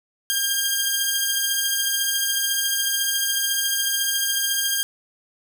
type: tone pair together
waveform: 10% pulse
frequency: 1610 / 3206 Hz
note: G6 / G7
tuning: +46 / +38 cents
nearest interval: octave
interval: 1192 cents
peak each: -15 dBFS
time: 0.3-4.83 s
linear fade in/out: 0 ms
effects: none